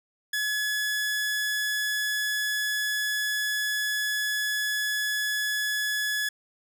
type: tone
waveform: sawtooth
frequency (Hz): 1700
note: G#6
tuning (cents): +40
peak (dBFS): -22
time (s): 0.33-6.29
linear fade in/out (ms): 5
effects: none